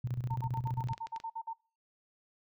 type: tone with tremolo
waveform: sine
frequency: 123.47 Hz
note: B2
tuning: in tune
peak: -30 dBFS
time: 0.04-0.93 s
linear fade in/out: 5 ms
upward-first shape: square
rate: 15 Hz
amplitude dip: 70%
type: tone bursts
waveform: sine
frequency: 906 Hz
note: A#5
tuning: 50 cents flat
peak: -35 dBFS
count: 11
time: 0.3-1.535 s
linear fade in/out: 10 ms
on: 65 ms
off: 52 ms
type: clicks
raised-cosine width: 0.2 ms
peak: -30 dBFS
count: 6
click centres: 0.886 / 0.934 / 0.979 / 1.07 / 1.162 / 1.201 s
effects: noise-tail reverb RT60 0.4 s tail -24 dB re dry